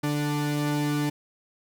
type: tone pair together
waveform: 45% pulse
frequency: 146.83 / 294.5 Hz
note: D3 / D4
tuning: 0 / +5 cents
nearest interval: octave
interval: 1205 cents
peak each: -27 dBFS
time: 0.03-1.1 s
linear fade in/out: 10 ms
effects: none